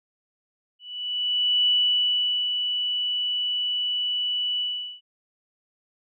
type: tone with ADSR envelope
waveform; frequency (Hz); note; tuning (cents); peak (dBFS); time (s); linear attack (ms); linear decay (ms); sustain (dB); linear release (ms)
sine; 2960; F#7; 0; -17; 0.79-5.01; 880; 820; -6; 410
effects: none